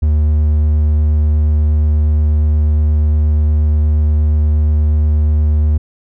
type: tone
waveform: triangle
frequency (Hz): 75.7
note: D#2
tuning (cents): -47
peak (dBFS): -7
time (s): 0.02-5.78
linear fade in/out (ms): 10
effects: none